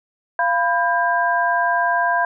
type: tone cluster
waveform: sine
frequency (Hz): 691 / 992 / 1601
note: F5 / B5 / G6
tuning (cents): -19 / +7 / +36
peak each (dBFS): -20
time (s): 0.39-2.25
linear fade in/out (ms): 2
effects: none